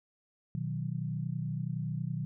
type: chord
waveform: sine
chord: B major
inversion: none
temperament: equal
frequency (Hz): 123.47 / 155.56 / 185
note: B2 / D#3 / F#3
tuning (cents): 0 / 0 / 0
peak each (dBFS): -36 / -35 / -39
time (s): 0.55-2.25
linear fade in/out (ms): 0
effects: none